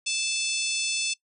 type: harmonic tone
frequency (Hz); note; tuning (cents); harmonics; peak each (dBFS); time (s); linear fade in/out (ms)
877; A5; -6; 3 / 4 / 5 / 6 / 7 / 8 / 9 / 10; -30 / -33 / -35 / -33 / -33 / -39 / -36 / -36; 0.06-1.14; 10
effects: noise-tail reverb RT60 0.1 s tail -22 dB re dry